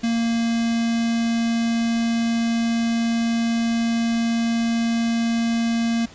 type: tone with notch filter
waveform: square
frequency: 231 Hz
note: A#3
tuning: 16 cents flat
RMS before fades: -21 dBFS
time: 0.03-6.06 s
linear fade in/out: 10 ms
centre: 950 Hz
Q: 0.93
effects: pink hiss -45 dBFS RMS until 6.14 s + resampled to 16000 Hz